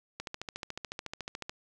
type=click train; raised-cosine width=0.2 ms; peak=-20 dBFS; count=19; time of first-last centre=0.2-1.495 s; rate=13.9 Hz; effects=none